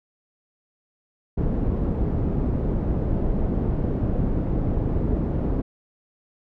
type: low-pass noise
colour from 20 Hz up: pink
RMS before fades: -23 dBFS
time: 1.37-5.62 s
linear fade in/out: 10 ms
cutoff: 370 Hz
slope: 12 dB/octave
effects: none